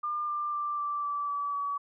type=tone with pitch steps; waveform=sine; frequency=1200 / 1189.6 / 1179.4 / 1169.2 / 1159.1 / 1149.1 / 1139.2 Hz; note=D6 / D6 / D6 / D6 / D6 / D6 / C#6; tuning=+37 / +22 / +7 / -8 / -23 / -38 / +47 cents; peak=-29 dBFS; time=0.03-1.78 s; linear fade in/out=10 ms; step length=250 ms; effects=none